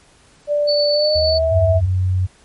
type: tone with pitch glide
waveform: sine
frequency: 587.3 to 651.7 Hz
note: D5 to E5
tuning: 0 to -20 cents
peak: -14 dBFS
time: 0.47-1.81 s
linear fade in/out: 50 ms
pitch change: +180 cents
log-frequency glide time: 0.92-1.43 s
type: tone with tremolo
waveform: sine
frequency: 4482 Hz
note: C#8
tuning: 18 cents sharp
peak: -17 dBFS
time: 0.67-1.39 s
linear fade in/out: 20 ms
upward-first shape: triangle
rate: 8.6 Hz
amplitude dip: 30%
type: tone with vibrato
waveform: sine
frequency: 77.5 Hz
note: D#2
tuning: 6 cents flat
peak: -21 dBFS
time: 1.15-1.88 s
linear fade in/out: 10 ms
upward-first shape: square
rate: 15 Hz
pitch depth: 21 cents each way
type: tone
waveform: sine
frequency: 92.5 Hz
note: F#2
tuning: in tune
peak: -14 dBFS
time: 1.51-2.27 s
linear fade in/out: 20 ms
effects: pink hiss -51 dBFS RMS until 2.44 s + MP3 48 kbps